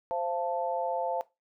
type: chord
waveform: sine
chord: F major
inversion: second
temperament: equal with one note detuned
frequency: 523.3 / 685.3 / 880 Hz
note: C5 / F5 / A5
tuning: 0 / -33 / 0 cents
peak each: -33 dBFS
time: 0.11-1.21 s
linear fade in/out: 0 ms
effects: noise-tail reverb RT60 0.2 s tail -17 dB re dry